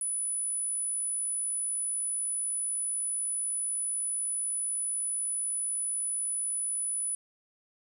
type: tone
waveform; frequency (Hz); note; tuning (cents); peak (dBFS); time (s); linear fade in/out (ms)
sine; 9956; D#9; 0; -29; 0.01-7.15; 2
effects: 10-bit